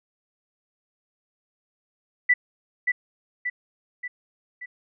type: tone with echo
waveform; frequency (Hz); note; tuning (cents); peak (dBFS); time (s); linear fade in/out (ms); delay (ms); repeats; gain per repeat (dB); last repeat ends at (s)
sine; 1975.5; B6; 0; -14; 2.29-2.34; 10; 580; 4; -5; 4.66
effects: none